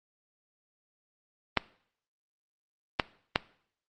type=clicks; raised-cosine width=0.3 ms; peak=-6 dBFS; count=3; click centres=1.573 / 2.998 / 3.359 s; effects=noise-tail reverb RT60 0.6 s tail -20 dB re dry + Opus 24 kbps